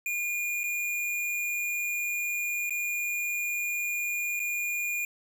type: tone with dropouts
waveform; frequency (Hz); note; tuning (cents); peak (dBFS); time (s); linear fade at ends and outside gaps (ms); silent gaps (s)
square; 2426; D#7; -44; -29; 0.06-5.05; 2; 0.634-0.639 / 2.696-2.706 / 4.395-4.4
effects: none